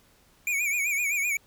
square tone with vibrato, 2333 Hz, D7, 12 cents flat, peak -25 dBFS, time 0.47-1.37 s, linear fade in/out 2 ms, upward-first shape sine, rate 7.8 Hz, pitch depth 100 cents each way, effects pink hiss -61 dBFS RMS until 1.46 s

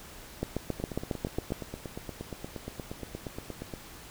two click trains, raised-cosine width 2 ms, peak -16 / -23 dBFS, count 9 / 26, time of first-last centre 0.43-1.521 / 0.8-3.738 s, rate 7.33 / 8.51 Hz, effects pink hiss -48 dBFS RMS until 4.1 s

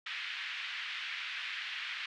pink band-pass noise, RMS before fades -40 dBFS, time 0.06-2.06 s, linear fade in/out 5 ms, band 1700 to 3400 Hz, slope 24 dB/octave, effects none

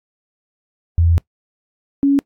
sine tone pair in turn, 84.1 / 279.3 Hz, E2 / C#4, +35 / +13 cents, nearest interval octave + major sixth, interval 2078 cents, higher second, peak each -10 dBFS, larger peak neither, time 0.98-1.18 / 2.03-2.19 s, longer first, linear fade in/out 0 ms, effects noise-tail reverb RT60 0.1 s tail -23 dB re dry + AAC 48 kbps

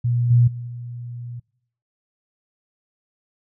sine tone with level steps, 120.4 Hz, B2, 44 cents flat, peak -17 / -11 / -28 / -30 dBFS, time 0.04-1.4 s, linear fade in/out 10 ms, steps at 0.3 / 0.47 / 0.67 s, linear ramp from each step 10 ms, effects noise-tail reverb RT60 0.7 s tail -25 dB re dry

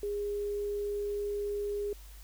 sine tone, 410 Hz, G#4, 22 cents flat, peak -31 dBFS, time 0.03-1.93 s, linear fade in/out 2 ms, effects added 50 Hz sine -47 dBFS peak until 2.23 s + white hiss -57 dBFS RMS until 2.23 s

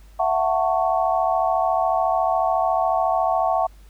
sine chord, F# minor seventh, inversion third, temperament just, 666 / 740 / 888 / 1110 Hz, E5 / F#5 / A5 / C#6, +18 / 0 / +16 / +2 cents, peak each -22 / -21 / -26 / -26 dBFS, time 0.19-3.67 s, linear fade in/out 10 ms, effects added 50 Hz sine -44 dBFS peak until 3.89 s + pink hiss -57 dBFS RMS until 3.89 s

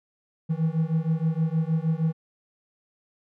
triangle beating tone pair, 157.8 / 164.2 Hz, D#3 / E3, +25 / -6 cents, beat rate 6.4 Hz, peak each -23 dBFS, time 0.49-2.13 s, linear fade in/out 20 ms, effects none

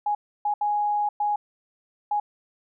sine tone bursts at uneven times, 830.6 Hz, G#5, in tune, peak -21 dBFS, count 5, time 0.06-0.15 / 0.45-0.54 / 0.61-1.09 / 1.2-1.36 / 2.11-2.2 s, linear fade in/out 5 ms, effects none

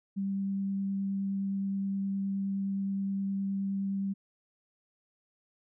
sine tone with vibrato, 196 Hz, G3, in tune, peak -29 dBFS, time 0.16-4.14 s, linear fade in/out 20 ms, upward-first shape triangle, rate 9.6 Hz, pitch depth 8 cents each way, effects none

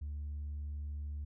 triangle tone with tanh clipping, 73.42 Hz, D2, in tune, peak -38 dBFS, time 0.01-1.25 s, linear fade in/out 10 ms, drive 6 dB, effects none

